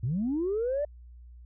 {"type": "linear sweep", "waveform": "sine", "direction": "up", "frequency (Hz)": [104.1, 603], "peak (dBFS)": -25, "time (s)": [0.03, 0.85], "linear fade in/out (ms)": 5, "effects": ["tanh soft clip ceiling -22 dBFS", "added 60 Hz sine -46 dBFS peak until 1.45 s"]}